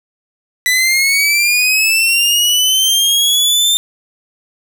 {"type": "linear sweep", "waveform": "sawtooth", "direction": "up", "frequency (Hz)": [1975.5, 3601], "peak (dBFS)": -7, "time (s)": [0.66, 3.77], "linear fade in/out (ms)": 0, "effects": []}